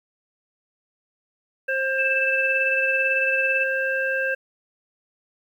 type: harmonic tone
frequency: 531 Hz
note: C5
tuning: 25 cents sharp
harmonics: 1 / 3 / 5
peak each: -26 / -23 / -31 dBFS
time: 1.68-4.35 s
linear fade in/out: 10 ms
type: tone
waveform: sine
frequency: 2637 Hz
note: E7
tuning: in tune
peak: -22 dBFS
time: 1.98-3.64 s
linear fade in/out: 5 ms
effects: 9-bit